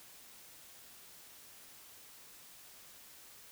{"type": "silence", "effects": ["white hiss -56 dBFS RMS until 3.51 s"]}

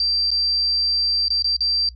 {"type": "tone with dropouts", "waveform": "sine", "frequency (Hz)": 4699, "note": "D8", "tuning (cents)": 0, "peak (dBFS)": -17, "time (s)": [0, 1.89], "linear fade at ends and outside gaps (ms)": 2, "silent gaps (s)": [[0.306, 0.314], [1.283, 1.303], [1.424, 1.443], [1.566, 1.606]], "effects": ["noise-tail reverb RT60 0.1 s tail -20 dB re dry", "added 60 Hz sine -38 dBFS peak until 1.95 s"]}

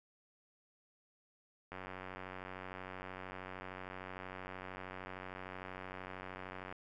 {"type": "click train", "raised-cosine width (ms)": 0.5, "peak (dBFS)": -30, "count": 467, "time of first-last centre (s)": [1.72, 6.725], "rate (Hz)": 93.1, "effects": []}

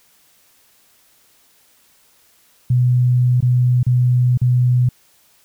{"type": "tone with dropouts", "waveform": "sine", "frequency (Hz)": 124.3, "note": "B2", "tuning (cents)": 12, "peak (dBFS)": -11, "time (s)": [2.7, 4.89], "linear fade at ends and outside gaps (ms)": 5, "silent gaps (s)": [[3.406, 3.425], [3.831, 3.865], [4.375, 4.415]], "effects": ["white hiss -55 dBFS RMS until 5.44 s"]}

